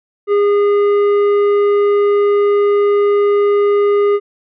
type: tone with tanh clipping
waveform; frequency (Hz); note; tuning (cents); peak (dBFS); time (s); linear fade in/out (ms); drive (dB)
sine; 408.4; G#4; -29; -11; 0.27-4.2; 50; 9
effects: none